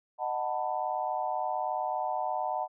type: chord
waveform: sine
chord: B dominant seventh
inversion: first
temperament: just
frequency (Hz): 617.4 / 740.8 / 889 / 987.8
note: D#5 / F#5 / A5 / B5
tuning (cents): -14 / +2 / +18 / 0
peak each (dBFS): -36 / -32 / -34 / -38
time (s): 0.18-2.68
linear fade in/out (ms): 50
effects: none